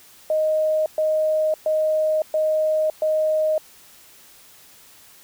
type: tone bursts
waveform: sine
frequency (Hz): 622.3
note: D#5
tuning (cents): 0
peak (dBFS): -17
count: 5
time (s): 0.3-3.58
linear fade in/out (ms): 2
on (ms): 560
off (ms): 120
effects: white hiss -49 dBFS RMS until 5.23 s